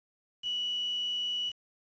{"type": "tone with quantisation", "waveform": "sine", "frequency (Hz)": 2945, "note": "F#7", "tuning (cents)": -9, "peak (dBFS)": -30, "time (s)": [0.42, 1.53], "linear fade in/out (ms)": 50, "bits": 7, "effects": ["resampled to 16000 Hz"]}